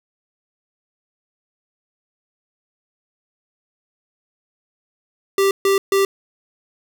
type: tone bursts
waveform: square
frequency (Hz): 392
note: G4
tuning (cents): 0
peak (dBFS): -14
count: 3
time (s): 5.38-6.05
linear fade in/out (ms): 2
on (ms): 130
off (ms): 140
effects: none